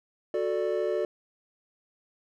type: chord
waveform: triangle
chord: D major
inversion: first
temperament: just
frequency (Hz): 367.1 / 440.5 / 587.3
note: F#4 / A4 / D5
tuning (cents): -14 / +2 / 0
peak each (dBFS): -28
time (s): 0.34-1.05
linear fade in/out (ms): 2
effects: none